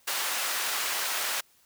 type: high-pass noise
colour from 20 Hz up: pink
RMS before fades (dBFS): -30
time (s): 0.07-1.41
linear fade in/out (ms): 10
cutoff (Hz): 1000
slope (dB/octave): 12
effects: white hiss -63 dBFS RMS until 1.65 s